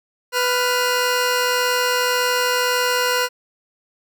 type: tone pair together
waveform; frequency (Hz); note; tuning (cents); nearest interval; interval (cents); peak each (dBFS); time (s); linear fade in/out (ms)
15% pulse; 496.6 / 1408; B4 / F6; +9 / +14; octave + tritone; 1805; -12 / -16; 0.32-3.29; 50
effects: none